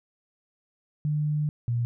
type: tone pair in turn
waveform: sine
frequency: 150 / 119.06 Hz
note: D3 / A#2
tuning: +37 / +37 cents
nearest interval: major third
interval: 400 cents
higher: first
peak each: -23 dBFS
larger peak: neither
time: 1.05-1.49 / 1.68-1.85 s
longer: first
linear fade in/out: 0 ms
effects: none